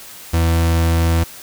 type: tone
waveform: 40% pulse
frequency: 83 Hz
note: E2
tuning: 12 cents sharp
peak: -12 dBFS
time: 0.33-1.24 s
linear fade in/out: 10 ms
effects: white hiss -37 dBFS RMS until 1.42 s